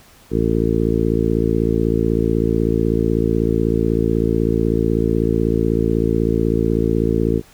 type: harmonic tone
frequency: 56.1 Hz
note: A1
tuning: 34 cents sharp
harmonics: 1 / 2 / 3 / 4 / 5 / 6 / 7 / 8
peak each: -23 / -23 / -23 / -23 / -23 / -23 / -23 / -23 dBFS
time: 0.3-7.42 s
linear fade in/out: 50 ms
effects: pink hiss -48 dBFS RMS until 7.53 s